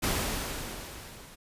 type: noise with level ramp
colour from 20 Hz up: pink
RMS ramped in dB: -27 to -50 dBFS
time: 0.02-1.36 s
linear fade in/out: 20 ms
effects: resampled to 32000 Hz